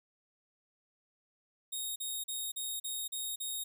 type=tone bursts; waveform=10% pulse; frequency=3729 Hz; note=A#7; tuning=in tune; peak=-28 dBFS; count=7; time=1.72-3.64 s; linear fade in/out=10 ms; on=240 ms; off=40 ms; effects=none